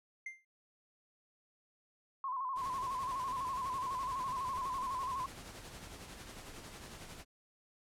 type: tone with exponential decay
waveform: triangle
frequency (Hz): 2095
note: C7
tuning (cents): +2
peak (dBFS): -36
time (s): 0.26-0.45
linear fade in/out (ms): 5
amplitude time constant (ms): 40
type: tone with vibrato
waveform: sine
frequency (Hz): 1046.5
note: C6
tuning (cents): 0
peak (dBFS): -35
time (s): 2.24-5.26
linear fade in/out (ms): 2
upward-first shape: square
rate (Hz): 12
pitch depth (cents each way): 64
type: noise with tremolo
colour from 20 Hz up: pink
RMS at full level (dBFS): -48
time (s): 2.55-7.25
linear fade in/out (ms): 50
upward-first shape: sine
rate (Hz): 11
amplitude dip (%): 40
effects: low-pass 11000 Hz 12 dB/octave